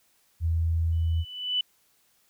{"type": "tone", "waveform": "sine", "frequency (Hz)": 82.41, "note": "E2", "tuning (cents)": 0, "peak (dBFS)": -22, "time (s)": [0.4, 1.25], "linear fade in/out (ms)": 50}
{"type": "tone with exponential growth", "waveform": "sine", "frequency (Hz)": 2985, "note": "F#7", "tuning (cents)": 15, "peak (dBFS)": -21, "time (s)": [0.92, 1.61], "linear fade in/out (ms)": 5, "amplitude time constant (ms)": 150}
{"effects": ["white hiss -66 dBFS RMS until 2.29 s"]}